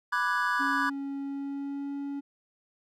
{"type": "chord", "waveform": "triangle", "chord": "G# half-diminished seventh", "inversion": "first", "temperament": "equal", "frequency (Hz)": [987.8, 1174.7, 1480, 1661.2], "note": ["B5", "D6", "F#6", "G#6"], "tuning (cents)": [0, 0, 0, 0], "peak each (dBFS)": -29, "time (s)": [0.12, 0.9], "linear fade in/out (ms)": 10}
{"type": "tone with pitch glide", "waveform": "triangle", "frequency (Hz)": [277.2, 281.2], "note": ["C#4", "C#4"], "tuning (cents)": [0, 25], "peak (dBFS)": -30, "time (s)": [0.59, 2.21], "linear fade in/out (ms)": 20, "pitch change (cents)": 25, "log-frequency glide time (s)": [1.21, 1.93]}
{"effects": []}